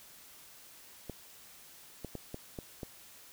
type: clicks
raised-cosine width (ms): 2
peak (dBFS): -26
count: 6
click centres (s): 1.097 / 2.047 / 2.153 / 2.344 / 2.588 / 2.832
effects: white hiss -55 dBFS RMS until 3.32 s